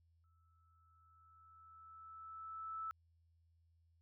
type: tone with exponential growth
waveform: sine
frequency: 1313 Hz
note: E6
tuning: 7 cents flat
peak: -40 dBFS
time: 0.24-2.91 s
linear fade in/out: 0 ms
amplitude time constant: 580 ms
effects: added 83 Hz sine -70 dBFS peak until 4.01 s